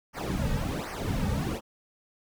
brown noise with flanger, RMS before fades -30 dBFS, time 0.13-1.61 s, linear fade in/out 50 ms, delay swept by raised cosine 0.26 to 2.96 ms, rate 1.3 Hz, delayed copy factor -0.95, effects none

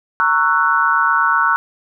sine chord, F# dominant seventh, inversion first, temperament just, 925 / 1110 / 1332 / 1480 Hz, A#5 / C#6 / E6 / F#6, -14 / +2 / +18 / 0 cents, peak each -20 / -18 / -17 / -16 dBFS, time 0.2-1.56 s, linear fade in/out 0 ms, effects none

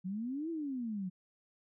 sine exponential two-way sweep, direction up then down, 177.8 to 338.7 to 177.8 Hz, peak -35 dBFS, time 0.04-1.1 s, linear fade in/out 20 ms, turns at 0.5 s, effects none

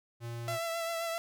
square tone, 117.5 Hz, A#2, 14 cents sharp, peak -38 dBFS, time 0.2-0.59 s, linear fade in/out 50 ms
sawtooth tone with vibrato, 667 Hz, E5, 20 cents sharp, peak -29 dBFS, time 0.48-1.18 s, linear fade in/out 0 ms, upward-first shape triangle, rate 7.6 Hz, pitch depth 29 cents each way
effects none

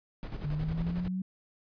brown noise with tremolo, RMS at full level -36 dBFS, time 0.23-1.08 s, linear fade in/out 0 ms, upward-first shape square, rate 11 Hz, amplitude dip 55%
sine linear sweep, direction up, 144.9 to 190 Hz, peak -30 dBFS, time 0.44-1.22 s, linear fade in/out 5 ms
effects resampled to 11025 Hz

